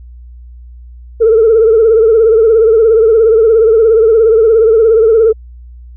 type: tone with vibrato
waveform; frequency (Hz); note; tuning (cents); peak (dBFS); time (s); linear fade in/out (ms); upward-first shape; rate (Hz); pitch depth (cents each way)
sine; 447.2; A4; +28; -3; 1.2-5.33; 20; triangle; 17; 91
effects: tanh soft clip ceiling 0 dBFS + added 60 Hz sine -30 dBFS peak until 5.96 s